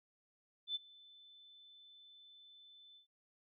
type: tone with ADSR envelope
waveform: sine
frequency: 3520 Hz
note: A7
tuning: in tune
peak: -34 dBFS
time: 0.67-3.07 s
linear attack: 82 ms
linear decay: 23 ms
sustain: -24 dB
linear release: 110 ms
effects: none